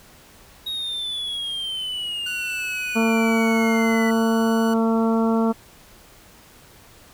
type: exponential sweep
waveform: triangle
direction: down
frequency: 3793 to 1975.5 Hz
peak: -24 dBFS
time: 0.66-4.11 s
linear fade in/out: 10 ms
type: tone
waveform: sawtooth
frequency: 1480 Hz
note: F#6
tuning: in tune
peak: -28 dBFS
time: 2.26-4.74 s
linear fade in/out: 5 ms
type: harmonic tone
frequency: 225.9 Hz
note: A3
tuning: 46 cents sharp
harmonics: 1 / 2 / 3 / 4 / 5 / 6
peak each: -18 / -24 / -28 / -30 / -32 / -34 dBFS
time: 2.95-5.53 s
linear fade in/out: 20 ms
effects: pink hiss -49 dBFS RMS until 7.13 s